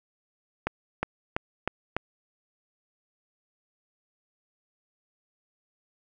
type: accelerating click train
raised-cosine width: 0.5 ms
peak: -11 dBFS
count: 5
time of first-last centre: 0.67-1.966 s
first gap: 360 ms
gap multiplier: 0.93
effects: none